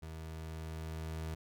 30% pulse tone with level ramp, 79.9 Hz, D#2, 47 cents sharp, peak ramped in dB -41 to -35 dBFS, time 0.02-1.35 s, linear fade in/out 10 ms, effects none

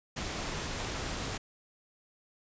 pink noise, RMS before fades -36 dBFS, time 0.16-1.38 s, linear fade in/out 10 ms, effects resampled to 16000 Hz

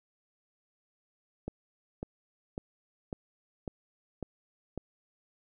click train, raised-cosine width 2 ms, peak -22 dBFS, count 7, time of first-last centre 1.48-4.777 s, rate 1.82 Hz, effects none

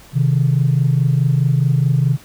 sine tone pair together, 130.81 / 155.56 Hz, C3 / D#3, 0 / 0 cents, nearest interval minor third, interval 300 cents, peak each -13 / -15 dBFS, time 0.13-2.18 s, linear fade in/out 50 ms, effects tanh soft clip ceiling -6 dBFS + pink hiss -44 dBFS RMS until 2.24 s

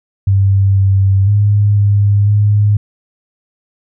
sine tone with pitch steps, 97.9 / 97.2 / 103 / 101.8 / 103.8 Hz, G2 / G2 / G#2 / G#2 / G#2, -2 / -14 / -14 / -34 / 0 cents, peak -7 dBFS, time 0.27-2.77 s, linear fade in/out 5 ms, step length 500 ms, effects none

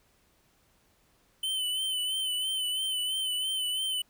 square tone with vibrato, 3042 Hz, F#7, 47 cents sharp, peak -29 dBFS, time 1.43-4.02 s, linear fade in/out 5 ms, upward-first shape sine, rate 3 Hz, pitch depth 44 cents each way, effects pink hiss -67 dBFS RMS until 4.09 s

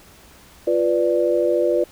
sine chord, B diminished, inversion second, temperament equal, 349.2 / 493.9 / 587.3 Hz, F4 / B4 / D5, 0 / 0 / 0 cents, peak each -20 dBFS, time 0.67-1.84 s, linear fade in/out 5 ms, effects pink hiss -48 dBFS RMS until 1.91 s

